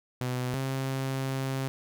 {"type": "tone pair in turn", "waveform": "sawtooth", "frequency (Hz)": [126.1, 133.6], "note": ["B2", "C3"], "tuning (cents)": [36, 36], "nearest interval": "minor second", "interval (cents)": 100, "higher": "second", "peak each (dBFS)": -25, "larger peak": "neither", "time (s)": [[0.21, 0.54], [0.54, 1.68]], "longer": "second", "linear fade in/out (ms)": 0, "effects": []}